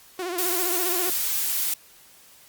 sawtooth tone with vibrato, 357.6 Hz, F4, 41 cents sharp, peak -24 dBFS, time 0.19-1.1 s, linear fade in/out 2 ms, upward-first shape sine, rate 15 Hz, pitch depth 86 cents each way
blue noise, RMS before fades -25 dBFS, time 0.38-1.74 s, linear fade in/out 5 ms
effects white hiss -52 dBFS RMS until 2.48 s + Opus 48 kbps

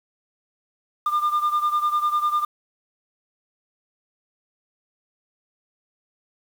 sine beating tone pair, 1200 / 1210 Hz, D6 / D#6, +37 / -49 cents, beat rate 10 Hz, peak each -19 / -22 dBFS, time 1.06-2.45 s, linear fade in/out 5 ms, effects tanh soft clip ceiling -16 dBFS + 7-bit

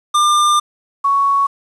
square / sine tone pair in turn, 1198 / 1114.1 Hz, D6 / C#6, +34 / +8 cents, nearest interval minor second, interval 126 cents, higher first, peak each -11 dBFS, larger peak neither, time 0.14-0.6 / 1.04-1.47 s, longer first, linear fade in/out 10 ms, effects resampled to 24000 Hz + 7-bit

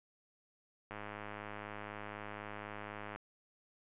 click train, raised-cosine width 0.5 ms, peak -29 dBFS, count 235, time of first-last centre 0.91-3.16 s, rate 104 Hz, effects resampled to 8000 Hz

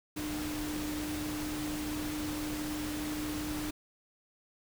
sine tone in noise, 301.6 Hz, D4, 46 cents sharp, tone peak -35 dBFS, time 0.16-3.71 s, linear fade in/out 10 ms, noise pink, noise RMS -40 dBFS, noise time 0.16-3.71 s, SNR +2 dB, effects none

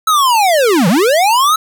square linear two-way sweep, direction down then up, 1318.5 to 155.56 to 1318.5 Hz, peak -9 dBFS, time 0.07-1.56 s, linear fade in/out 5 ms, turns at 0.88 s, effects none

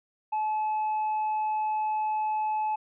triangle tone with tanh clipping, 860 Hz, A5, 40 cents flat, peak -26 dBFS, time 0.32-2.76 s, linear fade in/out 10 ms, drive 7 dB, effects resampled to 8000 Hz

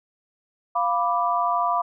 sine chord, B diminished, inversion second, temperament equal, 698.5 / 987.8 / 1174.7 Hz, F5 / B5 / D6, 0 / 0 / 0 cents, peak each -24 dBFS, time 0.75-1.82 s, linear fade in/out 10 ms, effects none

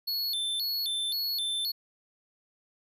square tone with vibrato, 3933 Hz, B7, 8 cents flat, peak -29 dBFS, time 0.07-1.72 s, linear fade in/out 10 ms, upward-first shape square, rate 1.9 Hz, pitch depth 180 cents each way, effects none

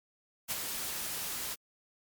white noise with ADSR envelope, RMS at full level -32 dBFS, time 0.48-1.56 s, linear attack 33 ms, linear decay 30 ms, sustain -5 dB, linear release 32 ms, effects MP3 96 kbps

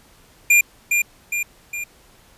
square tone with echo, 2400 Hz, D7, 37 cents sharp, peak -11 dBFS, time 0.5-0.61 s, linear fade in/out 5 ms, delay 410 ms, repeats 3, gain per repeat -5 dB, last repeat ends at 1.84 s, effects pink hiss -52 dBFS RMS until 2.37 s + resampled to 32000 Hz

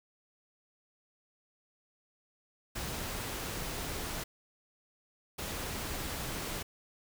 pink noise bursts at uneven times, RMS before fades -38 dBFS, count 2, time 2.75-4.24 / 5.38-6.63 s, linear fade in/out 10 ms, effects none

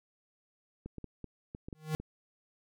clicks, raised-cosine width 3 ms, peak -29 dBFS, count 9, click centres 0.86 / 0.983 / 1.043 / 1.243 / 1.549 / 1.685 / 1.728 / 1.946 / 2 s
square tone with exponential growth, 155.6 Hz, D#3, in tune, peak -28 dBFS, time 1.75-1.95 s, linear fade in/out 0 ms, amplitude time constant 43 ms
effects none

